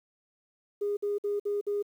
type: tone bursts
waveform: sine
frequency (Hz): 409.3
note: G#4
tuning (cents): -25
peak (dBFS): -26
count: 5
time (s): 0.81-1.826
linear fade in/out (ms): 10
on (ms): 160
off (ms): 54
effects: tanh soft clip ceiling -22 dBFS + 10-bit